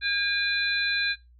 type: harmonic tone with a mistuned harmonic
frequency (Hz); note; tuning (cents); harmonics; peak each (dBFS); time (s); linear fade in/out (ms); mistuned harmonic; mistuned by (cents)
808; G#5; -48; 2 / 3 / 4 / 5; -26 / -30 / -37 / -28; 0.01-1.16; 50; 4; +140
effects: noise-tail reverb RT60 0.2 s tail -20 dB re dry + added 60 Hz sine -52 dBFS peak until 1.39 s